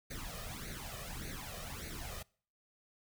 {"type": "noise with flanger", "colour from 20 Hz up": "pink", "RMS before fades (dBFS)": -44, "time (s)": [0.1, 2.23], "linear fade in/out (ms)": 10, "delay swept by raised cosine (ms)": [0.47, 1.67], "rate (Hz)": 1.7, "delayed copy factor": 0.75, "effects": ["noise-tail reverb RT60 0.5 s tail -25 dB re dry"]}